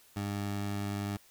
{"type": "tone", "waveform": "20% pulse", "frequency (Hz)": 101.2, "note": "G#2", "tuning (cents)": -44, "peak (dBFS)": -28, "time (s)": [0.16, 1.17], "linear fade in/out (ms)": 5, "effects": ["white hiss -61 dBFS RMS until 1.3 s"]}